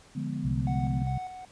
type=chord; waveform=sine; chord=D diminished seventh; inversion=none; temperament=equal; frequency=146.83 / 174.61 / 207.7 / 246.9 Hz; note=D3 / F3 / Ab3 / Cb4; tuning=0 / 0 / 0 / 0 cents; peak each=-34 / -37 / -36 / -35 dBFS; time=0.15-1.03 s; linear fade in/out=10 ms
type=harmonic tone; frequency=65.41 Hz; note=C2; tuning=in tune; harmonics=1 / 2 / 3; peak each=-34 / -28 / -41 dBFS; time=0.44-1.18 s; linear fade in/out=5 ms
type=tone with tremolo; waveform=triangle; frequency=740 Hz; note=F#5; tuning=in tune; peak=-32 dBFS; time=0.67-1.45 s; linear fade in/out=2 ms; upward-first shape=square; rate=2.5 Hz; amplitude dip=50%
effects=pink hiss -56 dBFS RMS until 1.51 s + resampled to 22050 Hz